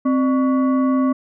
sine tone with frequency modulation, 261.6 Hz, C4, in tune, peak -14 dBFS, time 0.05-1.13 s, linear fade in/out 10 ms, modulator 862 Hz, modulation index 0.53, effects none

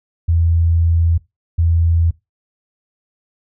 sine tone bursts at uneven times, 83.5 Hz, E2, 23 cents sharp, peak -11 dBFS, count 2, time 0.28-1.18 / 1.58-2.11 s, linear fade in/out 10 ms, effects noise-tail reverb RT60 0.2 s tail -20 dB re dry

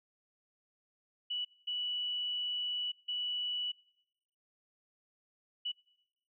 sine tone bursts at uneven times, 2952 Hz, F#7, 5 cents flat, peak -33 dBFS, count 4, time 1.3-1.45 / 1.67-2.92 / 3.08-3.72 / 5.65-5.72 s, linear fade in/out 10 ms, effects noise-tail reverb RT60 1.0 s tail -26 dB re dry

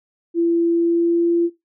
sine tone with pitch glide, 337.8 to 341.1 Hz, E4 to F4, +42 to -41 cents, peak -14 dBFS, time 0.34-1.5 s, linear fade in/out 50 ms, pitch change +17 cents, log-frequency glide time 0.74-1.32 s, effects noise-tail reverb RT60 0.2 s tail -17 dB re dry

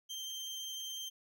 30% pulse tone, 3147 Hz, G7, 6 cents sharp, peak -37 dBFS, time 0.09-1.1 s, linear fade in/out 20 ms, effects none

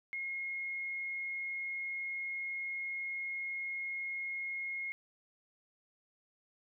sine tone, 2154 Hz, C7, 50 cents sharp, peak -36 dBFS, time 0.13-4.92 s, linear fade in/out 0 ms, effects none

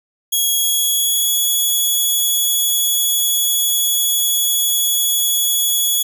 5% pulse tone with pitch glide, 3322 to 3378 Hz, G#7 to G#7, 0 to +29 cents, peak -7 dBFS, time 0.32-6.03 s, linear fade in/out 10 ms, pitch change +29 cents, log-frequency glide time 0.55-1.35 s, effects none

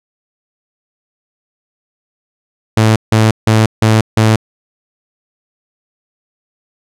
sawtooth tone bursts, 110 Hz, A2, in tune, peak -3 dBFS, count 5, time 2.77-4.36 s, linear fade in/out 5 ms, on 190 ms, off 160 ms, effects low-pass 10000 Hz 12 dB/octave

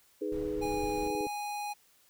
sine chord, G# minor, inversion second, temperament equal, 311.1 / 415.3 / 493.9 Hz, D#4 / G#4 / B4, 0 / 0 / 0 cents, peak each -36 / -34 / -38 dBFS, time 0.21-1.27 s, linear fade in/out 10 ms
brown noise, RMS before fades -43 dBFS, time 0.32-1.08 s, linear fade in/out 2 ms
square tone with pitch glide, 822 to 827.2 Hz, G#5 to G#5, -18 to -7 cents, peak -35 dBFS, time 0.61-1.74 s, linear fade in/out 20 ms, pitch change +11 cents, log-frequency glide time 0.97-1.16 s
clicks, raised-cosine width 2 ms, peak -32 dBFS, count 12, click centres 0.654 / 0.741 / 0.774 / 0.839 / 0.894 / 0.98 / 1.031 / 1.066 / 1.103 / 1.151 / 1.208 / 1.269 s
effects white hiss -65 dBFS RMS until 2.09 s

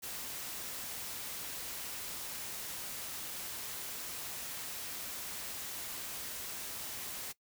white noise, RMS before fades -42 dBFS, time 0.02-7.33 s, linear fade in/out 20 ms, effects noise-tail reverb RT60 0.1 s tail -20 dB re dry

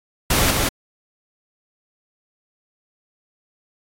pink noise with echo, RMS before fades -17 dBFS, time 0.3-0.51 s, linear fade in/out 5 ms, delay 180 ms, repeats 1, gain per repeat -3 dB, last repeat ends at 0.69 s, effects AAC 48 kbps

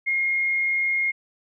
sine tone with frequency modulation, 2141 Hz, C7, 39 cents sharp, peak -20 dBFS, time 0.06-1.12 s, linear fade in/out 20 ms, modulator 45.6 Hz, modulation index 0.25, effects none

